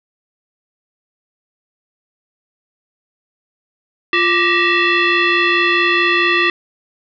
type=tone with frequency modulation; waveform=sine; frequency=349.2 Hz; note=F4; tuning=in tune; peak=-11 dBFS; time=4.13-6.5 s; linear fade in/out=2 ms; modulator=763 Hz; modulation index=3.8; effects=none